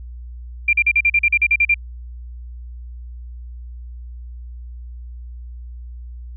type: tone bursts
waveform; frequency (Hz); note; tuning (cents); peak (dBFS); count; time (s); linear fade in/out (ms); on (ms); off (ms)
sine; 2378; D7; +21; -11; 12; 0.68-1.743; 5; 51; 41
effects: added 60 Hz sine -31 dBFS peak until 6.36 s